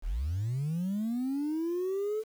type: linear sweep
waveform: sine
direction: up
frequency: 30.87 to 442.7 Hz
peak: -27 dBFS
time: 0.02-2.24 s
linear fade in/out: 50 ms
effects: tanh soft clip ceiling -27 dBFS + 9-bit